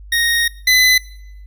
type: tone pair in turn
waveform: 25% pulse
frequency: 1864.7 / 2012 Hz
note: A#6 / B6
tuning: 0 / +32 cents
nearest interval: minor second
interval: 132 cents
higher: second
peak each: -10 / -6 dBFS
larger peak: second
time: 0.12-0.48 / 0.67-0.98 s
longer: first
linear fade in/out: 5 ms
effects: noise-tail reverb RT60 0.8 s tail -22 dB re dry + added 50 Hz sine -34 dBFS peak until 1.46 s